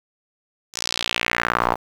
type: tone with band-pass filter sweep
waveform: sawtooth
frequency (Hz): 59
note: A#1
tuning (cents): +22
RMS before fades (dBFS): -23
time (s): 0.73-1.77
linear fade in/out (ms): 50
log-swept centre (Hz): 6400 to 850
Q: 2.6
effects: 7-bit